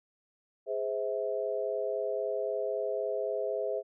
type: chord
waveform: sine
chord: Ab augmented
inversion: none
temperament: just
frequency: 415.3 / 519.1 / 648.9 Hz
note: Ab4 / C5 / E5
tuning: 0 / -14 / -27 cents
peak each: -34 dBFS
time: 0.66-3.83 s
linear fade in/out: 50 ms
effects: none